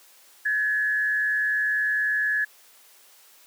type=tone with frequency modulation; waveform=sine; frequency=1700 Hz; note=G#6; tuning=40 cents sharp; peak=-21 dBFS; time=0.45-2.45 s; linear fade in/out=10 ms; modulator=131 Hz; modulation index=0.46; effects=white hiss -54 dBFS RMS until 3.46 s + high-pass 400 Hz 12 dB/octave